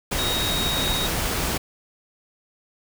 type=tone in noise; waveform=sine; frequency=3766 Hz; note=A#7; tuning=17 cents sharp; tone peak=-25 dBFS; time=0.18-1.07 s; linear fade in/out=10 ms; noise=pink; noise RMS=-25 dBFS; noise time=0.11-1.58 s; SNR=-3 dB; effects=none